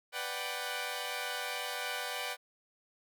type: chord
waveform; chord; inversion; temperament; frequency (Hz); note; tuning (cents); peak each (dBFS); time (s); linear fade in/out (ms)
10% pulse; G major seventh; first; equal; 493.9 / 587.3 / 740 / 784; B4 / D5 / F#5 / G5; 0 / 0 / 0 / 0; -33; 0.12-2.37; 50
effects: none